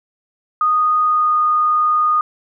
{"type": "tone with pitch glide", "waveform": "sine", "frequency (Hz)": [1238, 1230.2], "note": ["D#6", "D#6"], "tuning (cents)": [-9, -20], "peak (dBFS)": -12, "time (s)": [0.61, 2.21], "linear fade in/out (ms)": 2, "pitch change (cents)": -11, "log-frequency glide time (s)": [1.02, 1.38], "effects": []}